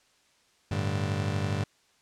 35% pulse chord, G suspended second, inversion none, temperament just, 98 / 110.25 / 147 Hz, G2 / A2 / D3, 0 / +4 / +2 cents, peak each -28 / -32 / -31 dBFS, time 0.71-1.64 s, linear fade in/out 5 ms, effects white hiss -65 dBFS RMS until 2.01 s + low-pass 7000 Hz 12 dB/octave

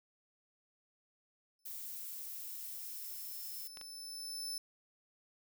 sawtooth tone with exponential growth, 5274 Hz, E8, in tune, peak -35 dBFS, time 1.59-4.58 s, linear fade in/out 2 ms, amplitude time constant 650 ms
violet noise, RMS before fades -45 dBFS, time 1.65-3.68 s, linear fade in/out 10 ms
clicks, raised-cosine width 0.2 ms, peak -31 dBFS, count 2, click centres 3.772 / 3.813 s
effects none

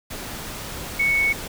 sine tone in noise, 2217 Hz, C#7, in tune, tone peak -17 dBFS, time 0.99-1.33 s, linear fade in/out 10 ms, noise pink, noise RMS -33 dBFS, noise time 0.1-1.48 s, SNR +13 dB, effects none

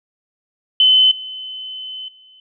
sine tone with level steps, 3041 Hz, F#7, 47 cents sharp, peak -8 / -27 / -44 dBFS, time 0.8-2.4 s, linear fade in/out 2 ms, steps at 1.11 / 2.08 s, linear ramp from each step 5 ms, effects none

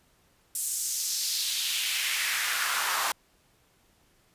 pink noise with high-pass filter sweep, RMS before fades -29 dBFS, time 0.55-3.12 s, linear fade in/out 2 ms, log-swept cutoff 8600 to 950 Hz, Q 2, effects pink hiss -65 dBFS RMS until 4.34 s + resampled to 32000 Hz

